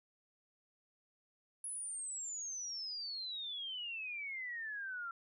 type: exponential sweep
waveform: sine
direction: down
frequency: 10548 to 1353 Hz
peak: -40 dBFS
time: 1.64-5.11 s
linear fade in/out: 2 ms
effects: none